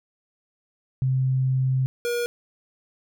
sine / square tone pair in turn, 130.81 / 478.2 Hz, C3 / A#4, 0 / +44 cents, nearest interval octave + minor seventh, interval 2244 cents, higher second, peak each -19 / -24 dBFS, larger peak first, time 1.02-1.86 / 2.05-2.26 s, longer first, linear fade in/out 0 ms, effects none

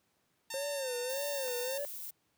5% pulse tone, 906 Hz, A#5, 50 cents flat, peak -27 dBFS, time 0.5-1.78 s, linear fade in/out 5 ms
triangle tone with vibrato, 530 Hz, C5, 22 cents sharp, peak -33 dBFS, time 0.54-1.85 s, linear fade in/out 0 ms, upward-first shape sine, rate 1.7 Hz, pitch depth 150 cents each way
violet noise, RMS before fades -43 dBFS, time 1.09-2.11 s, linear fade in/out 10 ms
click, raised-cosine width 0.5 ms, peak -36 dBFS, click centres 1.481 s
effects pink hiss -75 dBFS RMS until 2.37 s + high-pass 100 Hz 12 dB/octave

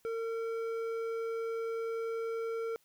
triangle tone with hard clipping, 455.1 Hz, A#4, 42 cents flat, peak -35 dBFS, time 0.05-2.76 s, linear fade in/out 0 ms, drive 12 dB, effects white hiss -70 dBFS RMS until 2.84 s

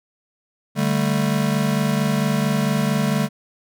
square chord, D suspended fourth, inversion none, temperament just, 146.83 / 195.78 / 220.2 Hz, D3 / G3 / A3, 0 / -2 / +2 cents, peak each -23 dBFS, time 0.75-3.29 s, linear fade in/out 50 ms, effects none

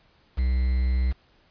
triangle tone with quantisation, 63.4 Hz, B1, 46 cents sharp, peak -18 dBFS, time 0.37-1.13 s, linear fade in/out 20 ms, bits 7, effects pink hiss -61 dBFS RMS until 1.5 s + resampled to 11025 Hz

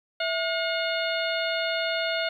harmonic tone with a mistuned harmonic, 718 Hz, F5, 48 cents sharp, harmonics 1 / 2 / 3 / 4 / 5 / 6, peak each -28 / -31 / -33 / -34 / -35 / -36 dBFS, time 0.2-2.29 s, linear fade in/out 5 ms, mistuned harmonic 1, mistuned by -150 cents, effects 10-bit

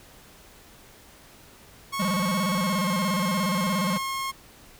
sawtooth tone with pitch glide, 1100 to 1077.4 Hz, C#6 to C#6, -14 to -50 cents, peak -24 dBFS, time 1.92-4.32 s, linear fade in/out 20 ms, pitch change -36 cents, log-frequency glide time 2.51-2.86 s
square tone with vibrato, 189.1 Hz, F#3, 38 cents sharp, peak -25 dBFS, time 1.99-3.98 s, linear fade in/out 10 ms, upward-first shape square, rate 17 Hz, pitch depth 140 cents each way
effects pink hiss -51 dBFS RMS until 4.79 s

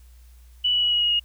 sine tone with pitch steps, 2960 / 2941 / 2923 / 2904 / 2886 / 2867 Hz, F#7 / F#7 / F#7 / F#7 / F#7 / F7, 0 / -11 / -22 / -33 / -44 / +45 cents, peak -18 dBFS, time 0.64-1.198 s, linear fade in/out 10 ms, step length 93 ms, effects added 60 Hz sine -46 dBFS peak until 1.24 s + white hiss -61 dBFS RMS until 1.24 s

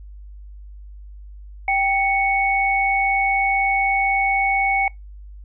sine tone pair together, 784 / 2219 Hz, G5 / C#7, 0 / +1 cents, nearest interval octave + tritone, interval 1801 cents, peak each -19 dBFS, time 1.68-4.88 s, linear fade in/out 2 ms, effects noise-tail reverb RT60 0.2 s tail -26 dB re dry + added 50 Hz sine -36 dBFS peak until 5.44 s

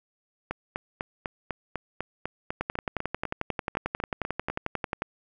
two click trains, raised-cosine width 0.5 ms, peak -15 / -13 dBFS, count 17 / 28, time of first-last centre 0.51-4.5 / 2.61-5.021 s, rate 4.01 / 11.2 Hz, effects none

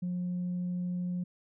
sine tone, 178.7 Hz, F3, 40 cents sharp, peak -29 dBFS, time 0.02-1.24 s, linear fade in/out 10 ms, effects tanh soft clip ceiling -28 dBFS

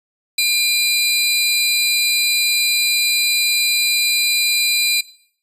sawtooth tone pair together, 2403 / 4032 Hz, D7 / B7, +39 / +35 cents, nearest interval major sixth, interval 896 cents, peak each -14 dBFS, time 0.38-5.01 s, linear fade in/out 5 ms, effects noise-tail reverb RT60 0.6 s tail -20 dB re dry + resampled to 32000 Hz

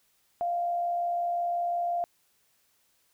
sine tone with frequency modulation, 696 Hz, F5, 6 cents flat, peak -26 dBFS, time 0.41-2.04 s, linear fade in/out 0 ms, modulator 65.6 Hz, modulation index 0.22, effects white hiss -69 dBFS RMS until 3.13 s

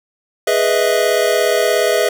square chord, E major seventh, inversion first, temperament equal, 415.3 / 493.9 / 622.3 / 659.3 Hz, G#4 / B4 / D#5 / E5, 0 / 0 / 0 / 0 cents, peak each -19 dBFS, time 0.47-2.09 s, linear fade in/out 5 ms, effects none

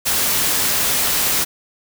white noise, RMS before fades -18 dBFS, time 0.05-1.45 s, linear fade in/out 20 ms, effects none

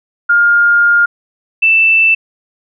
sine tone pair in turn, 1412 / 2655 Hz, F6 / E7, +19 / +12 cents, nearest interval major seventh, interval 1093 cents, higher second, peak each -6 dBFS, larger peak neither, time 0.29-1.06 / 1.62-2.15 s, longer first, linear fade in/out 10 ms, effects none

